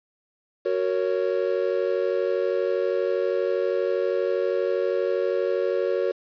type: chord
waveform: triangle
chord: F# major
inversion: none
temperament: just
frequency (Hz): 370 / 462.5 / 555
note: F#4 / A#4 / C#5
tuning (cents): 0 / -14 / +2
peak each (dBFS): -24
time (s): 0.65-6.12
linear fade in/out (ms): 10
effects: resampled to 11025 Hz + 8-bit